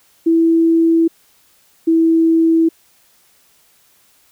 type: tone pair in turn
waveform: sine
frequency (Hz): 329.6 / 327.1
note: E4 / E4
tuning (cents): 0 / -13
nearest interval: unison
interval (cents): 13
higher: first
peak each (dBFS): -9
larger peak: neither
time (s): 0.26-1.08 / 1.87-2.69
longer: neither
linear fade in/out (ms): 10
effects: white hiss -54 dBFS RMS until 4.31 s